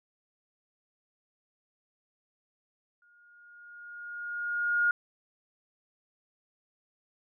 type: tone with exponential growth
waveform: sine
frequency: 1427 Hz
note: F6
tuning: 37 cents sharp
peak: -21 dBFS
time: 3.02-4.91 s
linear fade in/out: 2 ms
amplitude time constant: 410 ms
effects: none